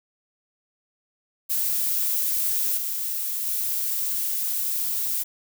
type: noise with level steps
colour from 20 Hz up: violet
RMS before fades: -24 / -28 / -26 dBFS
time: 1.49-5.24 s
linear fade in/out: 20 ms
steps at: 2.77 / 3.46 s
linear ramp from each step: 10 ms
effects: none